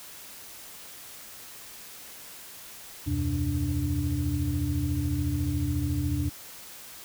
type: tone cluster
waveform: sine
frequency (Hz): 76.9 / 90.9 / 127.5 / 293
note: D#2 / F#2 / C3 / D4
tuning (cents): -20 / -30 / -44 / -4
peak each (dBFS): -30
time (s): 3.06-6.3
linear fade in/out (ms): 20
effects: tanh soft clip ceiling -16 dBFS + white hiss -45 dBFS RMS until 7.04 s